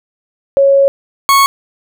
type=tone pair in turn; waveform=sine / 40% pulse; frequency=552 / 1104 Hz; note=C#5 / C#6; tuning=-7 / -7 cents; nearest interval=octave; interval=1200 cents; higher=second; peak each=-5 dBFS; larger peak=neither; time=0.57-0.88 / 1.29-1.46 s; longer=first; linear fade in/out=0 ms; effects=none